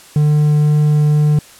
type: tone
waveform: triangle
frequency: 149.8 Hz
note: D3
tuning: 35 cents sharp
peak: -7 dBFS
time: 0.16-1.39 s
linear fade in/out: 2 ms
effects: white hiss -41 dBFS RMS until 1.59 s + low-pass 11000 Hz 12 dB/octave